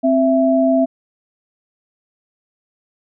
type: tone pair together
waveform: sine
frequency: 263.1 / 663 Hz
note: C4 / E5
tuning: +10 / +10 cents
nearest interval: octave + major third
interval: 1600 cents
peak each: -14 dBFS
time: 0.03-0.86 s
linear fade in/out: 20 ms
effects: none